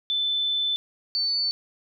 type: tone pair in turn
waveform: sine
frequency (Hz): 3520 / 4502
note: A7 / C#8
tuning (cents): 0 / +26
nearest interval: major third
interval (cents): 426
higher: second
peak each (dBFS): -22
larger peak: neither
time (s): 0.1-0.76 / 1.15-1.51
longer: first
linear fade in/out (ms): 0
effects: none